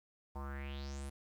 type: tone with low-pass filter sweep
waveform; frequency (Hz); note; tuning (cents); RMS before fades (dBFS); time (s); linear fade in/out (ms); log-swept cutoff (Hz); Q
square; 69.3; C#2; 0; -43; 0.35-1.1; 10; 870 to 11000; 5.4
effects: 11-bit